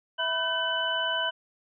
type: tone cluster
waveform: sine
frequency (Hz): 655 / 990 / 1528 / 2997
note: E5 / B5 / G6 / F#7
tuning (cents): -11 / +4 / -45 / +22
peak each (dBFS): -33 / -33 / -30 / -29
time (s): 0.18-1.31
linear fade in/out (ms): 20
effects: none